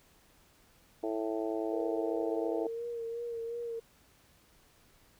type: harmonic tone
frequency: 110 Hz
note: A2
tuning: in tune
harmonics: 3 / 4 / 5 / 6 / 7 / 8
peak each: -35 / -36 / -42 / -38 / -45 / -49 dBFS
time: 1.03-2.67 s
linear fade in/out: 5 ms
type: tone with vibrato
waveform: sine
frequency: 466.2 Hz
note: A#4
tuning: in tune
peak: -35 dBFS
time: 1.72-3.8 s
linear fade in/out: 10 ms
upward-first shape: sine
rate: 2.8 Hz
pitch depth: 32 cents each way
effects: pink hiss -64 dBFS RMS until 5.19 s